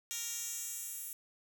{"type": "tone with high-pass filter sweep", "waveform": "10% pulse", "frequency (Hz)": 466.2, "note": "A#4", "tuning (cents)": 0, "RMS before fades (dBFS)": -41, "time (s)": [0.11, 1.13], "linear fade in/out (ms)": 0, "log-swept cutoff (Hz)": [4800, 11000], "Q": 1.4, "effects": []}